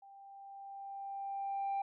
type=tone with level ramp; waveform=sine; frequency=790 Hz; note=G5; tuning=13 cents sharp; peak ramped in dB=-54 to -30 dBFS; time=0.02-1.82 s; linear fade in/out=5 ms; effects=tanh soft clip ceiling -31 dBFS